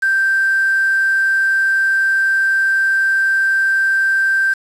sine tone with quantisation, 1568 Hz, G6, in tune, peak -12 dBFS, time 0.02-4.54 s, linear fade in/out 10 ms, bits 5, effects low-pass 9000 Hz 12 dB/octave

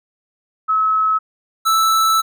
sine / square tone pair in turn, 1290 / 1317.1 Hz, E6 / E6, -38 / -2 cents, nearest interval unison, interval 36 cents, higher second, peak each -13 dBFS, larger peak neither, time 0.68-1.19 / 1.65-2.22 s, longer second, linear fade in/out 20 ms, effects none

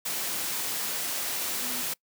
sine tone in noise, 248.7 Hz, B3, 12 cents sharp, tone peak -40 dBFS, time 1.61-1.82 s, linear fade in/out 10 ms, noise white, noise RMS -31 dBFS, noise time 0.05-1.94 s, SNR -12 dB, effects noise-tail reverb RT60 0.1 s tail -24 dB re dry + high-pass 150 Hz 12 dB/octave

